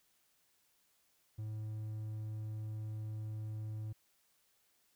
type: tone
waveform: triangle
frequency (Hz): 108.1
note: A2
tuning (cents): -30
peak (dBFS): -37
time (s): 1.38-3.93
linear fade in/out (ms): 10
effects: white hiss -74 dBFS RMS until 4.95 s